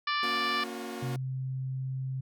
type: harmonic tone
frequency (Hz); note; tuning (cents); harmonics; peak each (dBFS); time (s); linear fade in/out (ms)
587.3; D5; 0; 2 / 3 / 4 / 5 / 6 / 7 / 8 / 9; -30 / -34 / -36 / -38 / -40 / -41 / -42 / -43; 0.07-0.64; 5
type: chord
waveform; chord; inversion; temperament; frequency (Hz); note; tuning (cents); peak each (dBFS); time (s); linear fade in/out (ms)
sawtooth; F# major; first; equal with one note detuned; 233.1 / 277.2 / 361.3; A#3 / C#4 / F#4; 0 / 0 / -41; -36 / -39 / -36; 0.23-1.16; 2
type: tone with pitch glide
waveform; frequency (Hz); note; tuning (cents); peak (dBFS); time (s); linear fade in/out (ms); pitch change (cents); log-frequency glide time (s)
sine; 130.81 to 131.72; C3 to C3; 0 to +12; -31; 1.02-2.21; 10; +12; 1.23-2
effects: none